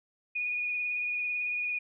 sine tone with vibrato, 2458 Hz, D#7, 22 cents flat, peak -29 dBFS, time 0.35-1.79 s, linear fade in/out 10 ms, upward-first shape triangle, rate 18 Hz, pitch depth 21 cents each way, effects none

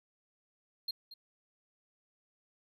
triangle tone with echo, 4212 Hz, C8, 11 cents sharp, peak -32 dBFS, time 0.88-0.91 s, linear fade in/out 5 ms, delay 230 ms, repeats 1, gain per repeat -14 dB, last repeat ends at 1.14 s, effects none

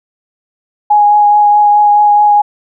sine tone with vibrato, 830.6 Hz, G#5, in tune, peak -4 dBFS, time 0.9-2.42 s, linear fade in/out 10 ms, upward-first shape triangle, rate 4.7 Hz, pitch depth 15 cents each way, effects none

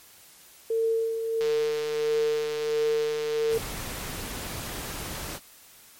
sine tone with tremolo, 452 Hz, A4, 47 cents sharp, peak -21 dBFS, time 0.7-3.58 s, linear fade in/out 5 ms, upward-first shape sine, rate 1.5 Hz, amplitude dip 50%
click train, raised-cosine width 0.2 ms, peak -20 dBFS, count 322, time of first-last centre 1.41-3.536 s, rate 151 Hz
pink noise, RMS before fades -35 dBFS, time 3.49-5.4 s, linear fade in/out 50 ms
effects white hiss -52 dBFS RMS until 5.99 s + MP3 64 kbps

